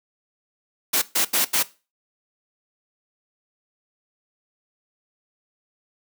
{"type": "noise bursts at uneven times", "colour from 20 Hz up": "white", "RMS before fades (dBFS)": -20, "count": 4, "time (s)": [[0.93, 1.02], [1.15, 1.25], [1.33, 1.45], [1.53, 1.63]], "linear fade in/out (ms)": 10, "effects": ["noise-tail reverb RT60 0.3 s tail -18 dB re dry", "high-pass 200 Hz 12 dB/octave"]}